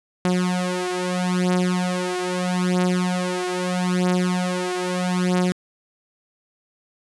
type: beating tone pair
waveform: sawtooth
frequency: 180.6 / 181.38 Hz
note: F#3 / F#3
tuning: -42 / -34 cents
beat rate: 0.78 Hz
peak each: -19 dBFS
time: 0.25-5.52 s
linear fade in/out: 0 ms
effects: resampled to 24000 Hz